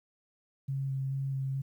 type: tone with vibrato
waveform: sine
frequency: 135.3 Hz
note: C#3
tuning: 42 cents flat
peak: -30 dBFS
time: 0.68-1.62 s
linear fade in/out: 10 ms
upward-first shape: square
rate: 2.3 Hz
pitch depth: 11 cents each way
effects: 11-bit